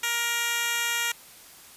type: tone with high-pass filter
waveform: 10% pulse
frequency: 470.4 Hz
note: A#4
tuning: 16 cents sharp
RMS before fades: -27 dBFS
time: 0.03-1.12 s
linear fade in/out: 5 ms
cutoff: 1600 Hz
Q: 0.58
effects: white hiss -49 dBFS RMS until 1.76 s + resampled to 32000 Hz